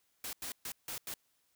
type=noise bursts at uneven times; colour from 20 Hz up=white; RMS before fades=-41 dBFS; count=5; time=0.24-0.33 / 0.42-0.52 / 0.65-0.72 / 0.88-0.98 / 1.07-1.14 s; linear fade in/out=2 ms; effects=white hiss -75 dBFS RMS until 1.55 s